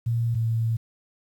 sine tone pair in turn, 116.54 / 113.75 Hz, A#2 / A#2, 0 / -42 cents, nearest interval unison, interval 42 cents, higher first, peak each -21 dBFS, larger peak neither, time 0.06-0.35 / 0.35-0.77 s, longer second, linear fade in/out 10 ms, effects 9-bit

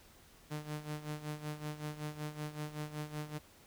sawtooth tone with tremolo, 150.9 Hz, D3, 47 cents sharp, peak -33 dBFS, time 0.5-3.39 s, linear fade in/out 20 ms, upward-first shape sine, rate 5.3 Hz, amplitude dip 75%, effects pink hiss -61 dBFS RMS until 3.66 s

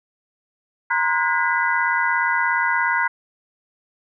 sine tone cluster, 940 / 1037 / 1452 / 1620 / 1997 Hz, A#5 / C6 / F#6 / G#6 / B6, +14 / -16 / -33 / -43 / +19 cents, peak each -23 / -26 / -22 / -25 / -24 dBFS, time 0.9-3.08 s, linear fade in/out 10 ms, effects none

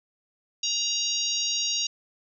harmonic tone with a mistuned harmonic, 939 Hz, A#5, 12 cents sharp, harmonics 3 / 4 / 5 / 6 / 7, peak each -31 / -31 / -31 / -31 / -31 dBFS, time 0.63-1.87 s, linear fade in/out 5 ms, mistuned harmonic 4, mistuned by +16 cents, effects none

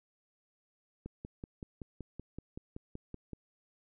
click train, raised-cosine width 3 ms, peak -29 dBFS, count 13, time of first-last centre 1.06-3.333 s, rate 5.28 Hz, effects none

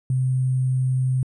sine tone with sample-and-hold, 129.4 Hz, C3, 19 cents flat, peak -18 dBFS, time 0.1-1.23 s, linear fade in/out 2 ms, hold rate 8820 Hz, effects resampled to 22050 Hz

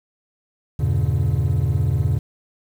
triangle chord, E diminished seventh, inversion none, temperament just, 82.41 / 98.89 / 118.67 / 142.4 Hz, E2 / G2 / Bb2 / Db3, 0 / +16 / +31 / +47 cents, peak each -20 dBFS, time 0.79-2.19 s, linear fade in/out 10 ms, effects tanh soft clip ceiling -7 dBFS + 8-bit

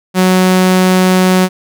sawtooth tone, 185 Hz, F#3, in tune, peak -3 dBFS, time 0.14-1.49 s, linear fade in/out 50 ms, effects none

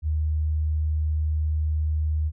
sine tone, 77.1 Hz, D#2, 15 cents flat, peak -21 dBFS, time 0.02-2.32 s, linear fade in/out 50 ms, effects none

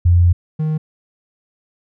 sine / triangle tone pair in turn, 87.3 / 155.55 Hz, F2 / D#3, 0 / 0 cents, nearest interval minor seventh, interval 1000 cents, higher second, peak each -8 / -14 dBFS, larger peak first, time 0.05-0.33 / 0.59-0.78 s, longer first, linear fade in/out 10 ms, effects none

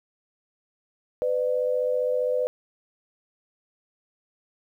sine tone pair together, 503 / 598.2 Hz, B4 / D5, +32 / +32 cents, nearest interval minor third, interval 300 cents, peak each -23 / -27 dBFS, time 1.22-2.47 s, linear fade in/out 0 ms, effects 10-bit

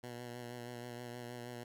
10% pulse tone with vibrato, 121.2 Hz, B2, 32 cents flat, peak -36 dBFS, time 0.03-1.64 s, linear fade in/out 10 ms, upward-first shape sine, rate 6.3 Hz, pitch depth 31 cents each way, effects none

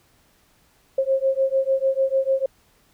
sine beating tone pair, 532 / 538.7 Hz, C5 / C#5, +29 / -50 cents, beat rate 6.7 Hz, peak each -21 dBFS, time 0.98-2.46 s, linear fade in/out 5 ms, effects pink hiss -60 dBFS RMS until 2.93 s

